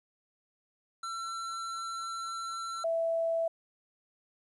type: tone pair in turn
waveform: square / sine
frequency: 1348 / 660.9 Hz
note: E6 / E5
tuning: +38 / +4 cents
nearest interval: octave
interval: 1234 cents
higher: first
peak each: -36 / -27 dBFS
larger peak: second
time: 1.03-2.84 / 2.84-3.48 s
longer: first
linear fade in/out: 5 ms
effects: resampled to 22050 Hz + 11-bit